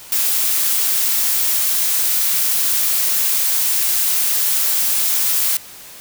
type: noise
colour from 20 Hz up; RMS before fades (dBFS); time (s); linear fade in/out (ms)
blue; -17; 0.12-5.57; 2
effects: white hiss -38 dBFS RMS until 6 s